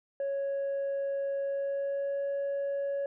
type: tone with pitch glide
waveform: sine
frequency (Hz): 554 to 559.1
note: C#5 to C#5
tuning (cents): -1 to +15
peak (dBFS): -27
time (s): 0.2-3.06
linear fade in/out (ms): 2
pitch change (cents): +16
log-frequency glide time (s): 1.41-2.24
effects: tanh soft clip ceiling -28 dBFS